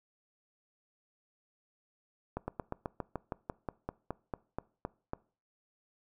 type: slowing click train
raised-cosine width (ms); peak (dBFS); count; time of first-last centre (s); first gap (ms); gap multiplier
1; -21; 16; 2.37-5.134; 110; 1.07
effects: noise-tail reverb RT60 0.4 s tail -22 dB re dry